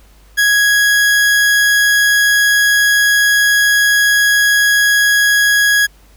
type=tone; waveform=40% pulse; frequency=1661.2 Hz; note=G#6; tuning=in tune; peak=-8 dBFS; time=0.37-5.87 s; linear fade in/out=20 ms; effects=added 50 Hz sine -43 dBFS peak until 6.16 s + pink hiss -50 dBFS RMS until 6.16 s